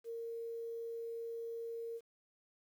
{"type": "tone with quantisation", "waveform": "sine", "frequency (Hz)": 461.3, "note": "A#4", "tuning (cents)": -18, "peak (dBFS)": -40, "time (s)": [0.04, 2.01], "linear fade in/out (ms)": 50, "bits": 11, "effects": []}